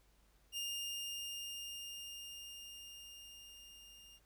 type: tone with level ramp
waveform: sawtooth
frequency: 2816 Hz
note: F7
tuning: 14 cents sharp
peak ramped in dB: -35 to -54 dBFS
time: 0.52-4.2 s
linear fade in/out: 50 ms
effects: added 50 Hz sine -69 dBFS peak until 4.25 s + pink hiss -73 dBFS RMS until 4.25 s